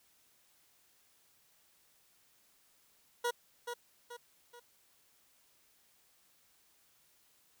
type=tone with echo; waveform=20% pulse; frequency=480.4 Hz; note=B4; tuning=48 cents flat; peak=-26 dBFS; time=3.24-3.31 s; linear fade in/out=10 ms; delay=430 ms; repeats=3; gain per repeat=-7 dB; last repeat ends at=4.6 s; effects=white hiss -69 dBFS RMS until 7.6 s